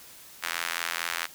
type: tone with high-pass filter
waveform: sawtooth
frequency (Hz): 84.5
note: E2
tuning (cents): +43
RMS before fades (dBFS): -32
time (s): 0.42-1.27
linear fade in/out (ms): 20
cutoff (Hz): 1600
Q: 1.3
effects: white hiss -49 dBFS RMS until 1.34 s